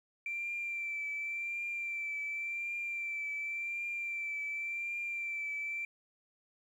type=tone with vibrato; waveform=sine; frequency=2349 Hz; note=D7; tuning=in tune; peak=-34 dBFS; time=0.26-5.85 s; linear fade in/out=2 ms; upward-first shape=triangle; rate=0.9 Hz; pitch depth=33 cents each way; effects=tanh soft clip ceiling -30 dBFS + 11-bit